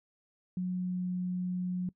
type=tone with pitch glide; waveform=sine; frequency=182.1 to 181.05 Hz; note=F#3 to F#3; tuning=-27 to -37 cents; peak=-30 dBFS; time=0.57-1.89 s; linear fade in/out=2 ms; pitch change=-10 cents; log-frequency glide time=0.73-1.07 s; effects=noise-tail reverb RT60 0.1 s tail -22 dB re dry